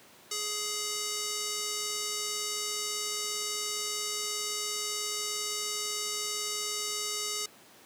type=tone with band-pass filter; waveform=square; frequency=418.5 Hz; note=G#4; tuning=13 cents sharp; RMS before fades=-34 dBFS; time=0.31-7.46 s; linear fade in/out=5 ms; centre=6400 Hz; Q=1.5; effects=pink hiss -55 dBFS RMS until 7.85 s + high-pass 200 Hz 12 dB/octave